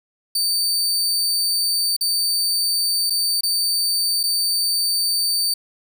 sawtooth tone with dropouts, 4591 Hz, D8, 40 cents flat, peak -15 dBFS, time 0.35-5.54 s, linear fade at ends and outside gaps 5 ms, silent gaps 1.966-2.009 / 3.099-3.104 / 3.409-3.433 / 4.232-4.236 s, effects none

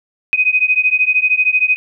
sine beating tone pair, 2500 / 2513 Hz, D#7 / D#7, +8 / +17 cents, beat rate 13 Hz, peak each -14 dBFS, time 0.33-1.76 s, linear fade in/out 0 ms, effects none

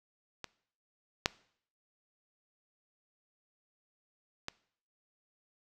clicks, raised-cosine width 0.2 ms, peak -22 / -8 / -19 dBFS, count 3, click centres 0.443 / 1.259 / 4.484 s, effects noise-tail reverb RT60 0.6 s tail -21 dB re dry

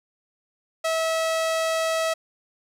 sawtooth tone, 648 Hz, E5, 30 cents flat, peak -18 dBFS, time 0.84-2.14 s, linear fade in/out 10 ms, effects low-pass 11000 Hz 12 dB/octave + 10-bit

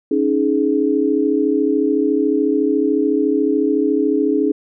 sine chord, C# suspended second, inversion none, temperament equal with one note detuned, 277.2 / 311.1 / 420.6 Hz, C#4 / D#4 / G#4, 0 / 0 / +22 cents, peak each -18 dBFS, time 0.11-4.52 s, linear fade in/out 5 ms, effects none

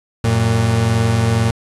35% pulse tone pair together, 92.23 / 114.3 Hz, F#2 / A#2, -5 / -34 cents, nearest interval major third, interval 371 cents, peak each -18 / -12 dBFS, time 0.24-1.51 s, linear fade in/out 5 ms, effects resampled to 24000 Hz + 7-bit

